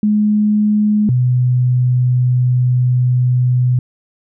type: tone pair in turn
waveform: sine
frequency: 210.4 / 125.1 Hz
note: G#3 / B2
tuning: +23 / +23 cents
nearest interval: major sixth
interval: 900 cents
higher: first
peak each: -10 dBFS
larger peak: neither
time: 0.03-1.09 / 1.09-3.79 s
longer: second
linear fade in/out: 2 ms
effects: none